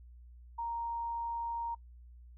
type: tone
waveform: sine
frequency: 932.3 Hz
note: A#5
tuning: in tune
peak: -34 dBFS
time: 0.58-1.75 s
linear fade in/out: 10 ms
effects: noise-tail reverb RT60 0.1 s tail -25 dB re dry + added 60 Hz sine -51 dBFS peak until 2.37 s